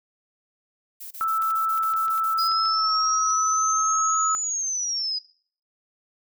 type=noise bursts; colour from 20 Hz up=violet; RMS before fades=-38 dBFS; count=11; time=1-2.48 s; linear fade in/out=10 ms; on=110 ms; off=27 ms
type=tone with pitch glide; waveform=sine; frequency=1318.5 to 1286.9 Hz; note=E6 to E6; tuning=0 to -42 cents; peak=-21 dBFS; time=1.21-4.35 s; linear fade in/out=0 ms; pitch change=-42 cents; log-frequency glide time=2.66-2.93 s
type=clicks; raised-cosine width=0.2 ms; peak=-26 dBFS; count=9; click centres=1.423 / 1.505 / 1.776 / 1.834 / 1.937 / 2.082 / 2.179 / 2.517 / 2.656 s
type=linear two-way sweep; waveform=sine; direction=up then down; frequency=4927 to 6960 to 4927 Hz; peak=-24 dBFS; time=2.38-5.19 s; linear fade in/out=10 ms; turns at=4.4 s
effects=noise-tail reverb RT60 0.5 s tail -21 dB re dry